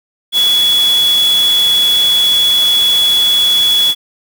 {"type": "tone in noise", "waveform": "sine", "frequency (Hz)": 3385, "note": "G#7", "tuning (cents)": 32, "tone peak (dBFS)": -8, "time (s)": [0.32, 3.95], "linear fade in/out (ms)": 50, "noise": "white", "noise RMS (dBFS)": -22, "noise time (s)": [0.32, 3.95], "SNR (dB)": 11, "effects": []}